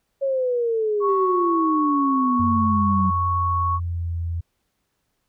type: exponential sweep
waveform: sine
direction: down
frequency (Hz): 554 to 185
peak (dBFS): -19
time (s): 0.21-3.11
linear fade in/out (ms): 20
type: tone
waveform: sine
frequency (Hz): 1108.7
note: C#6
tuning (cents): 0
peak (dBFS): -20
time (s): 1-3.8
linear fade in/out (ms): 50
type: tone with exponential decay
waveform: triangle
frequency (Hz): 385.4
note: G4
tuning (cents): -29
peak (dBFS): -28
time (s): 1.08-3.71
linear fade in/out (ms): 5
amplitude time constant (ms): 570
type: tone with pitch glide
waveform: sine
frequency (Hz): 92.6 to 84.43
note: F#2 to E2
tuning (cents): +2 to +42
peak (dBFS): -23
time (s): 2.39-4.41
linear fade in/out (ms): 10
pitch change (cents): -160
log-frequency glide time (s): 2.71-4.14
effects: pink hiss -73 dBFS RMS until 5.28 s